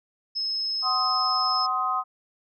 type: tone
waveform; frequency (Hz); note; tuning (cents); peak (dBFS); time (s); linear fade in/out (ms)
sine; 5180; E8; -31; -25; 0.35-1.67; 20
type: chord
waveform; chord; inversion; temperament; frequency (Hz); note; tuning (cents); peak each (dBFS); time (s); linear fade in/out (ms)
sine; C diminished; second; just; 753.5 / 1046.5 / 1255.8; Gb5 / C6 / Eb6; +31 / 0 / +16; -30 / -28 / -25; 0.82-2.04; 50
effects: none